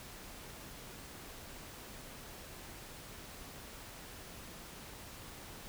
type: silence
effects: pink hiss -50 dBFS RMS until 5.68 s